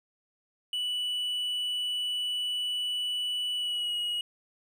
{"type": "tone with pitch glide", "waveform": "triangle", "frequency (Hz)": [2960, 2902], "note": ["F#7", "F#7"], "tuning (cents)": [0, -34], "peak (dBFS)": -27, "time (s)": [0.73, 4.21], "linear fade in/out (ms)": 2, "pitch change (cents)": -34, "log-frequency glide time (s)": [3.55, 3.93], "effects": []}